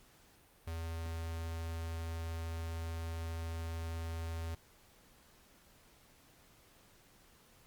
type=tone with notch filter; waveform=square; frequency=82.41 Hz; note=E2; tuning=in tune; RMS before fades=-40 dBFS; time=0.67-4.55 s; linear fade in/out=5 ms; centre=290 Hz; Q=1.7; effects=pink hiss -64 dBFS RMS until 7.66 s + Opus 48 kbps